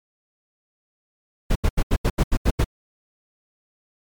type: noise bursts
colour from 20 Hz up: brown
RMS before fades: -17 dBFS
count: 9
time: 1.5-2.644 s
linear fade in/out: 10 ms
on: 56 ms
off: 80 ms
effects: MP3 96 kbps